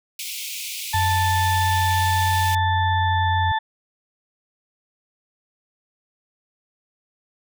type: high-pass noise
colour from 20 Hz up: pink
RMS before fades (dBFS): -31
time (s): 0.19-2.55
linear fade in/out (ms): 2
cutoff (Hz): 2200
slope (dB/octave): 96
type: harmonic tone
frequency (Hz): 880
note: A5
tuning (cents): 0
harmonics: 1 / 2 / 4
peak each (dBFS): -20 / -26 / -32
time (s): 0.93-3.59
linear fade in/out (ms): 10
type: tone with pitch glide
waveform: sine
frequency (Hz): 91.7 to 90.49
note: F#2 to F#2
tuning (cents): -15 to -38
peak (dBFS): -21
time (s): 0.94-3.52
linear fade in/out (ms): 5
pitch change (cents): -23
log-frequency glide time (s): 2.92-3.36
effects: none